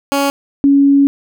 15% pulse / sine tone pair in turn, 279.5 / 279.5 Hz, C#4 / C#4, +14 / +14 cents, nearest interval unison, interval 0 cents, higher neither, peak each -6 dBFS, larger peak neither, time 0.12-0.3 / 0.64-1.07 s, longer second, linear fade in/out 0 ms, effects none

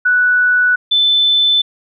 sine tone pair in turn, 1480 / 3520 Hz, F#6 / A7, 0 / 0 cents, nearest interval octave + minor third, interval 1500 cents, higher second, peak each -9 dBFS, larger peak neither, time 0.05-0.76 / 0.91-1.62 s, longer neither, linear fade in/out 10 ms, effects none

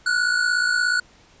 square tone pair together, 1423.1 / 1480 Hz, F6 / F#6, +32 / 0 cents, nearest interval minor second, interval 68 cents, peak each -25 / -20 dBFS, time 0.06-1 s, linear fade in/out 5 ms, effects pink hiss -53 dBFS RMS until 1.4 s + resampled to 16000 Hz

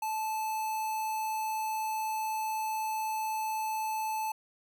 square tone with notch filter, 872 Hz, A5, 16 cents flat, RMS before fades -33 dBFS, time 0.02-4.32 s, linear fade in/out 5 ms, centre 3700 Hz, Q 1.4, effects none

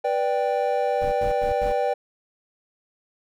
triangle chord, G major, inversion first, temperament just, 490 / 588 / 784 Hz, B4 / D5 / G5, -14 / +2 / 0 cents, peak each -23 dBFS, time 0.04-1.94 s, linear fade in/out 10 ms
brown noise bursts, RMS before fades -32 dBFS, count 4, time 1.01-1.723 s, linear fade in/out 5 ms, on 110 ms, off 91 ms
effects none

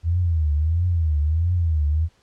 sine tone with vibrato, 81 Hz, E2, 30 cents flat, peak -17 dBFS, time 0.03-2.09 s, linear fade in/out 50 ms, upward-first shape triangle, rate 1.5 Hz, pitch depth 190 cents each way, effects pink hiss -61 dBFS RMS until 2.22 s + low-pass 7000 Hz 12 dB/octave

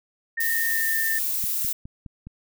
sine tone with pitch glide, 1830 to 1803.8 Hz, A#6 to A6, -32 to +43 cents, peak -24 dBFS, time 0.37-1.19 s, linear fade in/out 10 ms, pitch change -25 cents, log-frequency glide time 0.67-0.95 s
violet noise, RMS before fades -26 dBFS, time 0.4-1.73 s, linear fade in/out 5 ms
click train, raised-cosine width 5 ms, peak -26 dBFS, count 5, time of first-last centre 1.44-2.27 s, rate 4.82 Hz
effects none

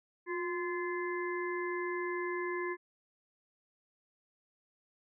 harmonic tone with a mistuned harmonic, 345.1 Hz, F4, 21 cents flat, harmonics 1 / 3 / 5 / 6, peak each -35 / -40 / -42 / -43 dBFS, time 0.26-2.77 s, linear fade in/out 50 ms, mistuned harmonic 1, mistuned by +57 cents, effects none

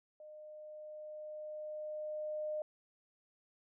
sine tone with level ramp, 610 Hz, D#5, 34 cents flat, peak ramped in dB -50 to -35 dBFS, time 0.2-2.62 s, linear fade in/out 2 ms, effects none

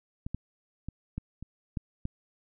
clicks, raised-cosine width 5 ms, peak -23 / -20 / -24 / -21 / -28 / -19 / -20 dBFS, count 7, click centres 0.265 / 0.346 / 0.886 / 1.18 / 1.426 / 1.772 / 2.054 s, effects none

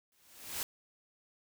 white noise with exponential growth, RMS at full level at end -34 dBFS, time 0.12-0.63 s, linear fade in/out 1 ms, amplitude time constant 110 ms, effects none

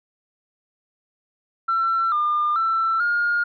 sine tone with pitch steps, 1347 / 1204 / 1336 / 1421 Hz, E6 / D6 / E6 / F6, +37 / +43 / +23 / +30 cents, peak -17 dBFS, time 1.68-3.44 s, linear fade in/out 10 ms, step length 440 ms, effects tanh soft clip ceiling -14 dBFS

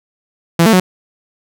sawtooth tone with pitch steps, 167.9 / 223.8 / 183.8 Hz, E3 / A3 / F#3, +32 / +30 / -11 cents, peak -3 dBFS, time 0.59-0.8 s, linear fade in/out 5 ms, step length 70 ms, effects none

